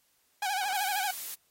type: tone with vibrato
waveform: sawtooth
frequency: 787 Hz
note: G5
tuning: 7 cents sharp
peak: -25 dBFS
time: 0.42-1.11 s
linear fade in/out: 5 ms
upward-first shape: sine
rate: 13 Hz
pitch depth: 110 cents each way
type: noise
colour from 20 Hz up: blue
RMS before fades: -38 dBFS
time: 0.74-1.35 s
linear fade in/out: 10 ms
effects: white hiss -70 dBFS RMS until 1.5 s + AAC 48 kbps